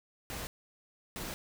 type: noise bursts at uneven times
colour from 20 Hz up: pink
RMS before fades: -40 dBFS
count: 2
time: 0.3-0.47 / 1.16-1.34 s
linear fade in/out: 0 ms
effects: none